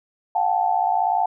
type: tone cluster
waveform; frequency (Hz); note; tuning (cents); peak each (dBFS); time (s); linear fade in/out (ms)
sine; 717 / 778 / 874; F5 / G5 / A5; +45 / -13 / -12; -22; 0.35-1.26; 5
effects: none